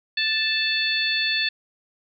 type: harmonic tone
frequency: 880 Hz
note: A5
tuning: in tune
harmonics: 2 / 3 / 4 / 5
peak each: -26 / -26 / -26 / -26 dBFS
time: 0.17-1.49 s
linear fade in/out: 5 ms
effects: none